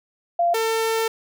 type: tone pair in turn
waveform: sine / sawtooth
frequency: 690 / 448.9 Hz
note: F5 / A4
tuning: -21 / +35 cents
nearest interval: perfect fifth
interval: 744 cents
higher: first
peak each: -16 dBFS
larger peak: neither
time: 0.39-0.54 / 0.54-1.08 s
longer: second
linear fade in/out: 5 ms
effects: none